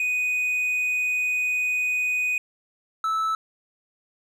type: tone pair in turn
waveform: triangle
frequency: 2489 / 1310.5 Hz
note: D#7 / E6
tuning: 0 / -11 cents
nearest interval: major seventh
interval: 1111 cents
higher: first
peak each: -20 dBFS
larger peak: neither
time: 0-2.38 / 3.04-3.35 s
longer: first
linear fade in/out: 2 ms
effects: none